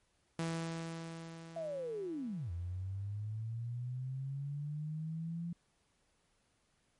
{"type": "tone with exponential decay", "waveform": "sawtooth", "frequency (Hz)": 164.81, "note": "E3", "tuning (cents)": 0, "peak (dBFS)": -30, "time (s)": [0.39, 3.43], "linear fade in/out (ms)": 2, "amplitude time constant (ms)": 660}
{"type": "linear two-way sweep", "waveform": "sine", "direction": "down then up", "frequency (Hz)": [675, 84.6, 172.3], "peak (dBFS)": -37, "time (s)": [1.56, 5.53], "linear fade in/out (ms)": 5, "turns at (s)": 2.51}
{"effects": ["pink hiss -75 dBFS RMS until 6.99 s", "MP3 48 kbps"]}